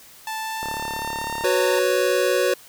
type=tone with pitch glide; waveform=sawtooth; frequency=880 to 914.2 Hz; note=A5 to A#5; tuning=0 to -34 cents; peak=-23 dBFS; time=0.27-1.79 s; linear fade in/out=2 ms; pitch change=+66 cents; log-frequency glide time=0.39-1.35 s
type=click train; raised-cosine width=1 ms; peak=-18 dBFS; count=30; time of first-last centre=0.63-1.438 s; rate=35.9 Hz
type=chord; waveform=square; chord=F# suspended fourth; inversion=none; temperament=equal; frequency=370 / 493.9 / 554.4 Hz; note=F#4 / B4 / C#5; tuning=0 / 0 / 0 cents; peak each=-23 dBFS; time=1.44-2.54 s; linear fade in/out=5 ms
effects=white hiss -47 dBFS RMS until 2.68 s